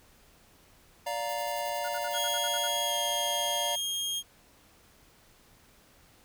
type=chord; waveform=square; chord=Bb major; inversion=first; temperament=just; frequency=582.7 / 699.2 / 932.3 Hz; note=D5 / F5 / Bb5; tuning=-14 / +2 / 0 cents; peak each=-36 / -36 / -36 dBFS; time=1.06-3.76 s; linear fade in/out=10 ms
type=noise with tremolo; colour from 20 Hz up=violet; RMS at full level=-44 dBFS; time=1.29-2.35 s; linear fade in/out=5 ms; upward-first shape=square; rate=11 Hz; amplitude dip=70%
type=tone bursts; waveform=triangle; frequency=1443 Hz; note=F#6; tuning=44 cents flat; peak=-35 dBFS; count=9; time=1.84-2.678 s; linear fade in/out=10 ms; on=46 ms; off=53 ms
type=tone with pitch glide; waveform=sawtooth; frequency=3288 to 3241 Hz; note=G#7 to G#7; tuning=-18 to -43 cents; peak=-27 dBFS; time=2.12-4.23 s; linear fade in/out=50 ms; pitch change=-25 cents; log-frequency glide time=2.86-2.92 s
effects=pink hiss -60 dBFS RMS until 6.24 s